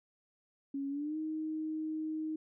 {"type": "tone with pitch glide", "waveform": "sine", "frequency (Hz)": [277.2, 312.9], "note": ["C#4", "D#4"], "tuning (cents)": [0, 10], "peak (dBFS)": -34, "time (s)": [0.74, 2.36], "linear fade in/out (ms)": 5, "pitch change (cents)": 210, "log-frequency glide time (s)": [0.89, 1.17], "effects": []}